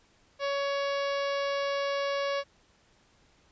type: harmonic tone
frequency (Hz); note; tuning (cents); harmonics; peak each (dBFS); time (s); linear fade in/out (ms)
560; C#5; +18; 1 / 2 / 3 / 4 / 5 / 6 / 7 / 8 / 9 / 10; -29 / -35 / -39 / -41 / -43 / -45 / -46 / -47 / -48 / -49; 0.39-2.44; 50
effects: pink hiss -64 dBFS RMS until 3.51 s + resampled to 16000 Hz